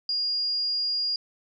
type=tone; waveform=sine; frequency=4840 Hz; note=D#8; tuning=49 cents flat; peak=-24 dBFS; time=0.09-1.16 s; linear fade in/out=2 ms; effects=none